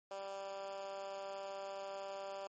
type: tone with high-pass filter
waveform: 10% pulse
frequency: 196 Hz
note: G3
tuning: in tune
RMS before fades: -45 dBFS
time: 0.11-2.47 s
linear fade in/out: 2 ms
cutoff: 560 Hz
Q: 2.9
effects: MP3 32 kbps